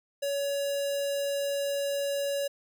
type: tone with notch filter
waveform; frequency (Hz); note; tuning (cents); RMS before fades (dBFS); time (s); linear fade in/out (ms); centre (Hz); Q
square; 563; C#5; +27; -30; 0.22-2.48; 10; 1300; 0.82
effects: none